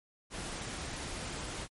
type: noise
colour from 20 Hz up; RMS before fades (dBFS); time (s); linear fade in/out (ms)
pink; -40; 0.3-1.68; 50
effects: MP3 48 kbps